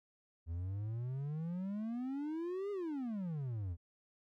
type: exponential two-way sweep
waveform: triangle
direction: up then down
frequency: 80.4 to 415.3 to 80.4 Hz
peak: -35 dBFS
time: 0.46-3.77 s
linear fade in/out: 50 ms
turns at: 2.71 s
effects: none